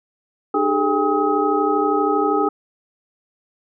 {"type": "tone cluster", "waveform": "sine", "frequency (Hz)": [300.3, 395.7, 428.3, 805, 1268], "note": ["D4", "G4", "A4", "G5", "D#6"], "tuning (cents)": [39, 16, -47, 46, 32], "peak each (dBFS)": -22, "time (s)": [0.54, 2.49], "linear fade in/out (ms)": 5, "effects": []}